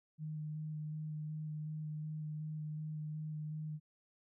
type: tone with vibrato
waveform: sine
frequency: 153.6 Hz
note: D#3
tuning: 22 cents flat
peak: -39 dBFS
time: 0.18-3.8 s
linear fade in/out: 50 ms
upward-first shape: square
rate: 2.7 Hz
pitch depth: 11 cents each way
effects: none